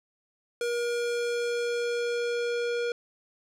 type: tone with low-pass filter sweep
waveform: square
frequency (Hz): 476.3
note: A#4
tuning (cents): +37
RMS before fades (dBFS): -29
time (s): 0.61-2.92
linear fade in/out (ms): 2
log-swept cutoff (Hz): 9700 to 4500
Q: 0.81
effects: none